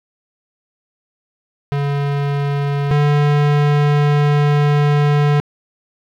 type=tone pair in turn; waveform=square; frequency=142.2 / 146.28 Hz; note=C#3 / D3; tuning=+45 / -7 cents; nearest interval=unison; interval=48 cents; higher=second; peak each=-17 / -12 dBFS; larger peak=second; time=1.72-2.91 / 2.91-5.4 s; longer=second; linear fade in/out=0 ms; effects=low-pass 3000 Hz 12 dB/octave + 7-bit